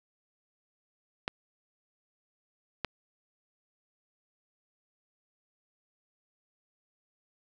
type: clicks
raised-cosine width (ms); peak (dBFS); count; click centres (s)
0.3; -14; 2; 1.279 / 2.847
effects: none